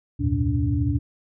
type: tone cluster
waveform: sine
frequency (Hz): 74.3 / 88.4 / 110.6 / 123.7 / 288.3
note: D2 / F2 / A2 / B2 / D4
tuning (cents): +21 / +22 / +9 / +3 / -32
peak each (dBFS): -26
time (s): 0.19-0.99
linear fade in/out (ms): 20
effects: none